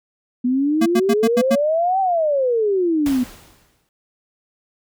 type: exponential two-way sweep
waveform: sine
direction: up then down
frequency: 242.8 to 784 to 242.8 Hz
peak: -15 dBFS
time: 0.44-3.24 s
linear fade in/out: 10 ms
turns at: 2 s
type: tone bursts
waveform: square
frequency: 229.8 Hz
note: A#3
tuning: 25 cents flat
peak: -15 dBFS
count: 6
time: 0.81-1.556 s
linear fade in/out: 10 ms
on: 51 ms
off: 88 ms
type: noise with exponential decay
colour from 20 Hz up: pink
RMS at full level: -29 dBFS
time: 3.06-3.89 s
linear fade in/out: 1 ms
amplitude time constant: 180 ms
effects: none